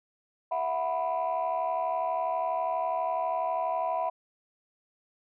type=chord; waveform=sine; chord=E suspended second; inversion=none; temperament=equal with one note detuned; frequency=659.3 / 731.5 / 987.8 Hz; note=E5 / F#5 / B5; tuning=0 / -20 / 0 cents; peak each=-30 dBFS; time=0.51-4.1 s; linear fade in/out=10 ms; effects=tanh soft clip ceiling -21 dBFS